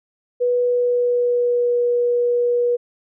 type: tone with pitch glide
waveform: sine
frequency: 490 to 483 Hz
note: B4 to B4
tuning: -14 to -39 cents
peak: -15 dBFS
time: 0.4-2.77 s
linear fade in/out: 20 ms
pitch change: -25 cents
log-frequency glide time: 0.62-1.79 s
effects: none